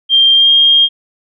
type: tone with pitch glide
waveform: sine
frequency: 3182 to 3223 Hz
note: G7 to G7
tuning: +25 to +47 cents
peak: -5 dBFS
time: 0.09-0.89 s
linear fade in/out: 50 ms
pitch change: +22 cents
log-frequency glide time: 0.34-0.5 s
effects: none